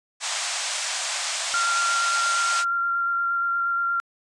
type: band-pass noise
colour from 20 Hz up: white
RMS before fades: -28 dBFS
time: 0.2-2.65 s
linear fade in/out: 50 ms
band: 610 to 8500 Hz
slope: 48 dB/octave
type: tone with vibrato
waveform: sine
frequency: 1382 Hz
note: F6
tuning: 19 cents flat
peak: -21 dBFS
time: 1.54-4 s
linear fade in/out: 0 ms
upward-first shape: square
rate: 8.5 Hz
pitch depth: 8 cents each way
effects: resampled to 24000 Hz